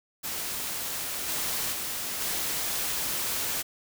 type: noise with level steps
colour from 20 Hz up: white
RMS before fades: -33 / -30 / -33 / -30 dBFS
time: 0.23-3.63 s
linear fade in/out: 20 ms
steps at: 1.28 / 1.72 / 2.2 s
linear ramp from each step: 10 ms
effects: none